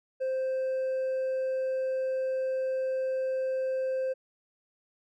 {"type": "tone with hard clipping", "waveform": "sine", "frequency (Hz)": 523, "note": "C5", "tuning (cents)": -1, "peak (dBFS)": -28, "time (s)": [0.2, 4.14], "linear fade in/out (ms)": 20, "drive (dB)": 2, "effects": []}